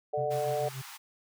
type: chord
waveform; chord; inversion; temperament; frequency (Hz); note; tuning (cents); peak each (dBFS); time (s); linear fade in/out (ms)
sine; D major; second; equal with one note detuned; 440 / 597.3 / 740; A4 / D5 / F#5; 0 / +29 / 0; -33 / -31 / -33; 0.13-0.69; 10
type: tone with tremolo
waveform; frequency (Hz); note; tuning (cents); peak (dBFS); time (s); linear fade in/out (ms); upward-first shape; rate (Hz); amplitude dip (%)
triangle; 132.4; C3; +21; -33; 0.17-0.82; 10; sine; 6.8; 75
type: high-pass noise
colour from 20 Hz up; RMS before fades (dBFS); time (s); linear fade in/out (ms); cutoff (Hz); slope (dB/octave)
pink; -46; 0.3-0.98; 20; 810; 96
effects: none

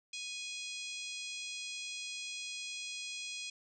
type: harmonic tone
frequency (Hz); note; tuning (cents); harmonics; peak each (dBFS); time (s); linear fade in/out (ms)
830.6; G#5; 0; 3 / 4 / 5 / 6 / 7 / 8 / 9 / 10; -44 / -46 / -48 / -50 / -51 / -52 / -53 / -54; 0.13-3.5; 5
effects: none

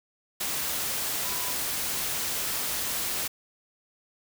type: tone in noise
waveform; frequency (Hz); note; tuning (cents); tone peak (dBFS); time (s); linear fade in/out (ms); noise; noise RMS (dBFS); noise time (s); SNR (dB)
sine; 995; B5; +13; -40; 1.24-1.54; 10; white; -30; 0.4-3.28; -13
effects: none

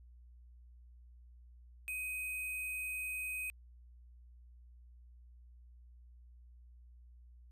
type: tone with sample-and-hold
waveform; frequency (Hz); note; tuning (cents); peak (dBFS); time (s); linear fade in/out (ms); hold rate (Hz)
sine; 2510; D#7; +15; -37; 1.88-3.5; 0; 11025
effects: added 60 Hz sine -55 dBFS peak until 7.51 s + resampled to 32000 Hz

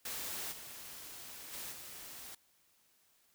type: noise with level steps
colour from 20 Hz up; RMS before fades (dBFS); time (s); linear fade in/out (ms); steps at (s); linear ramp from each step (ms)
white; -41 / -49 / -44 / -49; 0.05-2.35; 5; 0.51 / 1.52 / 1.71; 20
effects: white hiss -71 dBFS RMS until 3.34 s

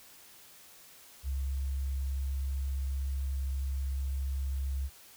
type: tone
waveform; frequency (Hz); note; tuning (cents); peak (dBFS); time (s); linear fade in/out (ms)
sine; 67.7; C#2; -40; -30; 1.23-4.9; 50
effects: white hiss -55 dBFS RMS until 5.16 s

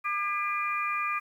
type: harmonic tone with a mistuned harmonic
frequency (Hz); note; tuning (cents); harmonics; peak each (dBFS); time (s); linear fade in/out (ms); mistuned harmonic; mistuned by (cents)
400.5; G4; +37; 3 / 4 / 5 / 6; -29 / -40 / -39 / -32; 0.04-1.2; 20; 4; +39
effects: 10-bit

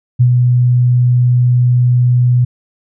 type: tone with ADSR envelope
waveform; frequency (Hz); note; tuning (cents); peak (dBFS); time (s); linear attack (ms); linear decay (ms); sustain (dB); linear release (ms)
sine; 123.47; B2; 0; -4; 0.19-2.45; 19; 76; -3; 9
effects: none

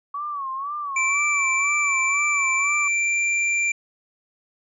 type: tone with vibrato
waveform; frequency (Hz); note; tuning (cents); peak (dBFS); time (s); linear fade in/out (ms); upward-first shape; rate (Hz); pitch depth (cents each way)
sine; 1122; C#6; +21; -26; 0.14-2.88; 5; sine; 2; 110
type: tone with pitch glide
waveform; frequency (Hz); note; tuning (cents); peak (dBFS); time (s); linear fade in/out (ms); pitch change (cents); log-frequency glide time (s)
square; 2335 to 2361; D7 to D7; -11 to +9; -20; 0.96-3.72; 5; +20; 2.58-3.19
effects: resampled to 22050 Hz

